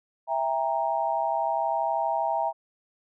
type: chord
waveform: sine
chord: E diminished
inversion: none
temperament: equal with one note detuned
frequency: 659.3 / 800 / 932.3 Hz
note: E5 / G5 / Bb5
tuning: 0 / +35 / 0 cents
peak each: -28 dBFS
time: 0.27-2.53 s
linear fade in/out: 50 ms
effects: none